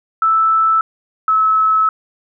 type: tone pair in turn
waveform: sine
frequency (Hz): 1317 / 1296.6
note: E6 / E6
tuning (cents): -2 / -29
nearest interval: unison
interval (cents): 27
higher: first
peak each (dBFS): -10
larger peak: neither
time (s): 0.22-0.81 / 1.28-1.89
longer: second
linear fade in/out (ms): 2
effects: none